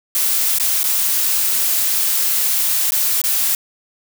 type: noise with dropouts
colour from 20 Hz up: blue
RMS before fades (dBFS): -17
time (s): 0.15-3.55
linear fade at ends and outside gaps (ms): 1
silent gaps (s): 0.585-0.598 / 0.832-0.84 / 2.907-2.92 / 3.216-3.239
effects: none